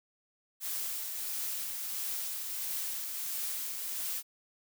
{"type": "noise with tremolo", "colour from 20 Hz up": "blue", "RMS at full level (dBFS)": -35, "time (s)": [0.6, 4.23], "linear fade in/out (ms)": 50, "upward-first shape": "triangle", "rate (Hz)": 1.5, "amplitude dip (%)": 35, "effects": []}